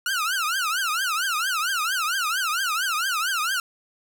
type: tone with vibrato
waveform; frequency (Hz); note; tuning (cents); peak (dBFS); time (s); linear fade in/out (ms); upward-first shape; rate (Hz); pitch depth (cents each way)
sawtooth; 1396.9; F6; 0; -19; 0.06-3.6; 2; triangle; 4.4; 270
effects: none